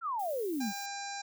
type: exponential sweep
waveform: sine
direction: down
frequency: 1417 to 185 Hz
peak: -31 dBFS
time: 0.01-0.73 s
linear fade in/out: 50 ms
type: noise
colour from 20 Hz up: violet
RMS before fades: -48 dBFS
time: 0.19-0.86 s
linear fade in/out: 5 ms
type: harmonic tone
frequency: 800 Hz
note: G5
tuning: 35 cents sharp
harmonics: 1 / 2 / 3 / 5 / 6 / 7 / 8 / 9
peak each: -40 / -45 / -48 / -47 / -51 / -46 / -52 / -49 dBFS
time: 0.6-1.22 s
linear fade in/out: 10 ms
effects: none